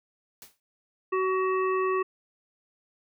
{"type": "noise with exponential decay", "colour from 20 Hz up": "white", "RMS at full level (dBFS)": -43, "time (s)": [0.42, 0.6], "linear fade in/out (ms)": 1, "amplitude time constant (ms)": 37}
{"type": "harmonic tone", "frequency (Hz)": 375.8, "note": "F#4", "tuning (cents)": 27, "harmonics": [1, 3, 5, 7], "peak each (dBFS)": [-25, -28, -38, -39], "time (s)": [1.12, 2.03], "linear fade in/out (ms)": 10}
{"effects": []}